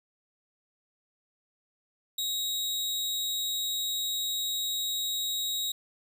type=tone with amplitude modulation; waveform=sawtooth; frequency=3800 Hz; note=A#7; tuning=33 cents sharp; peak=-24 dBFS; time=2.18-5.72 s; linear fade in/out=5 ms; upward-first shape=sine; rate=212 Hz; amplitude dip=40%; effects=none